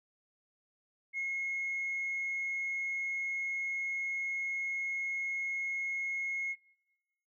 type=tone; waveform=sine; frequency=2164 Hz; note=C#7; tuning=42 cents flat; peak=-31 dBFS; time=1.13-6.56 s; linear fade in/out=50 ms; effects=noise-tail reverb RT60 1.0 s tail -22 dB re dry + tanh soft clip ceiling -29 dBFS